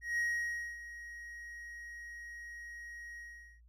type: tone with ADSR envelope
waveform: triangle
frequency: 1889 Hz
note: A#6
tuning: 22 cents sharp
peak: -28 dBFS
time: 0.01-3.61 s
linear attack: 170 ms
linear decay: 590 ms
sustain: -15 dB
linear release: 430 ms
effects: added 58 Hz sine -58 dBFS peak until 3.68 s